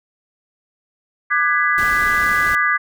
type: chord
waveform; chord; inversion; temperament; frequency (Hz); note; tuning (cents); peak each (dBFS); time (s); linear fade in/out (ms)
sine; G# half-diminished seventh; second; just; 1196.1 / 1495.1 / 1661.2 / 1993.5; D6 / F#6 / G#6 / B6; +31 / +18 / 0 / +16; -19 / -23 / -18 / -20; 1.3-2.78; 20
type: noise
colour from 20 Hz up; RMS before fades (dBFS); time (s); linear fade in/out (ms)
pink; -30; 1.78-2.55; 0
effects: none